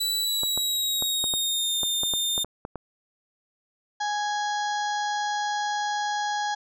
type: tone with pitch glide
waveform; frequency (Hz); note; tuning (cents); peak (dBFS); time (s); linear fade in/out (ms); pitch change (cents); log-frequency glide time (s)
sawtooth; 3951 to 3623; B7 to A7; 0 to +50; -21; 0-2.44; 10; -150; 0.19-1.81
type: clicks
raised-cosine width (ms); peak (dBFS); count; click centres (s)
1; -19; 12; 0.434 / 0.576 / 1.024 / 1.241 / 1.338 / 1.833 / 2.034 / 2.137 / 2.379 / 2.446 / 2.651 / 2.757
type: harmonic tone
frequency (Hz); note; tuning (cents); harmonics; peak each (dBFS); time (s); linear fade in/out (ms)
830.6; G#5; 0; 1 / 2 / 4 / 5 / 6 / 7 / 8; -26 / -32 / -38 / -40 / -42 / -43 / -44; 4-6.55; 10
effects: none